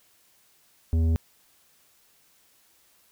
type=tone with tanh clipping; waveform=sine; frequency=81.5 Hz; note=E2; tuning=19 cents flat; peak=-21 dBFS; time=0.93-1.16 s; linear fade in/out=0 ms; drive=10 dB; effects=white hiss -62 dBFS RMS until 3.11 s